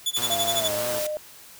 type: tone with tremolo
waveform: sawtooth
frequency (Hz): 3460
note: A7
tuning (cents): -30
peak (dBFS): -18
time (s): 0.06-0.68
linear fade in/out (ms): 2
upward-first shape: sine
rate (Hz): 12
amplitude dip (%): 100
type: noise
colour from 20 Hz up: white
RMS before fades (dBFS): -31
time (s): 0.16-1.07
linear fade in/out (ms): 5
type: tone with vibrato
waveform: 5% pulse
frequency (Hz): 113.1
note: A2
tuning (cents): +48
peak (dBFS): -22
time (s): 0.17-1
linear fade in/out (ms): 20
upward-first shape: sine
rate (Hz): 3.2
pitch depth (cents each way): 150
type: tone with pitch glide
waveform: sine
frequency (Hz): 687 to 608.5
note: F5 to D#5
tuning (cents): -29 to -39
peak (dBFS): -26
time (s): 0.3-1.17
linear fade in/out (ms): 0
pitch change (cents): -210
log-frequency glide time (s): 0.55-0.73
effects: white hiss -47 dBFS RMS until 1.59 s